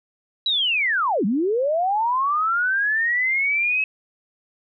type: linear two-way sweep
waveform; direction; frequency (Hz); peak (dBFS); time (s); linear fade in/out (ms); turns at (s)
sine; down then up; 3951 to 181.6 to 2585; -18; 0.46-3.84; 2; 1.25
effects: none